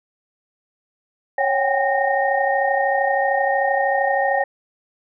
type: tone cluster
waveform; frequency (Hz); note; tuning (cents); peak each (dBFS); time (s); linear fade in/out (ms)
sine; 552 / 743 / 773 / 806 / 1848; C#5 / F#5 / G5 / G5 / A#6; -7 / +7 / -24 / +48 / -16; -21 / -28 / -23 / -22 / -23; 1.38-4.44; 5
effects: none